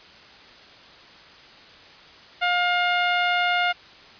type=tone; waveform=15% pulse; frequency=710 Hz; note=F5; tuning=28 cents sharp; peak=-13 dBFS; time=2.41-3.73 s; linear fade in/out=20 ms; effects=white hiss -47 dBFS RMS until 4.19 s + resampled to 11025 Hz